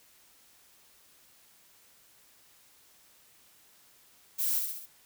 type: noise with echo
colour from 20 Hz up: violet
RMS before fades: -30 dBFS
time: 4.38-4.6 s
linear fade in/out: 20 ms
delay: 66 ms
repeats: 4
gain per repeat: -4 dB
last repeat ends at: 4.864 s
effects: white hiss -61 dBFS RMS until 5.05 s